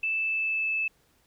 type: tone with pitch glide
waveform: sine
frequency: 2637 to 2620 Hz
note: E7 to E7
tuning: 0 to -11 cents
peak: -25 dBFS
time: 0.03-0.88 s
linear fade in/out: 5 ms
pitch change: -11 cents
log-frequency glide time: 0.17-0.7 s
effects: pink hiss -66 dBFS RMS until 1.26 s